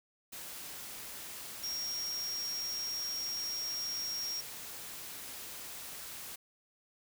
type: tone in noise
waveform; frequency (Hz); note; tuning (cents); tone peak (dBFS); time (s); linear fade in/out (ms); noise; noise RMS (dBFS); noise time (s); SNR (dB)
sine; 5588; F8; 0; -35; 1.63-4.41; 10; white; -45; 0.32-6.36; +7
effects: none